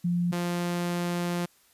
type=tone pair in turn; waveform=sine / sawtooth; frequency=174.61 / 174.61 Hz; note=F3 / F3; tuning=0 / 0 cents; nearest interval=unison; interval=0 cents; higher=neither; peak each=-23 dBFS; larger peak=neither; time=0.04-0.32 / 0.32-1.46 s; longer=second; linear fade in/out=10 ms; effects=white hiss -62 dBFS RMS until 1.73 s + resampled to 32000 Hz